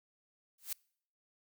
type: noise with exponential growth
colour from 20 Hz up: blue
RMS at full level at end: -33 dBFS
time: 0.58-0.73 s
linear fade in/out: 5 ms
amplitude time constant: 31 ms
effects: noise-tail reverb RT60 0.6 s tail -26 dB re dry